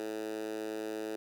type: tone with high-pass filter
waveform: 10% pulse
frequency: 108.6 Hz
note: A2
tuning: 22 cents flat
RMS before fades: -38 dBFS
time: 0-1.16 s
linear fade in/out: 0 ms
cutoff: 370 Hz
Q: 3.2
effects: none